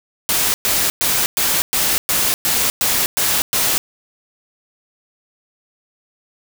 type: noise bursts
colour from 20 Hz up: white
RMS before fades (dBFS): -17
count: 10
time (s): 0.29-3.78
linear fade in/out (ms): 0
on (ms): 250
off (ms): 110
effects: none